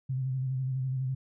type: tone with vibrato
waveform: sine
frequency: 130.81 Hz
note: C3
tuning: in tune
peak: -28 dBFS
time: 0.09-1.15 s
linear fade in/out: 10 ms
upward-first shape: square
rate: 12 Hz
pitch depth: 33 cents each way
effects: none